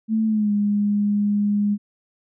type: tone with pitch glide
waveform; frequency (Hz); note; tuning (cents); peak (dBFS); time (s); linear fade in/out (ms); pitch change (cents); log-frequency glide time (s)
sine; 220.4 to 205.6; A3 to G#3; +3 to -17; -17; 0.08-1.78; 50; -120; 0.26-0.52
effects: none